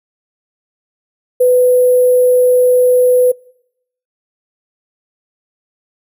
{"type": "tone with sample-and-hold", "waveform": "sine", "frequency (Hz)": 499.6, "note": "B4", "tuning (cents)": 20, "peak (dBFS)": -6, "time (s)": [1.4, 3.32], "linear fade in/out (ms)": 10, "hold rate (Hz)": 11025, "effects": ["noise-tail reverb RT60 0.8 s tail -25 dB re dry"]}